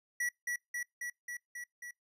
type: tone with echo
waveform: square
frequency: 1939 Hz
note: B6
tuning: 32 cents flat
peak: -32 dBFS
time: 0.2-0.29 s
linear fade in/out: 5 ms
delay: 270 ms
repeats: 6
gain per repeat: -2 dB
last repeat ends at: 1.91 s
effects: noise-tail reverb RT60 0.2 s tail -26 dB re dry + resampled to 32000 Hz